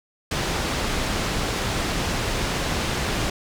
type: low-pass noise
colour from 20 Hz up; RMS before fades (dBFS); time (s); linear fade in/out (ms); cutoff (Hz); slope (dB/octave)
pink; -25; 0.31-3.3; 5; 6500; 12
effects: none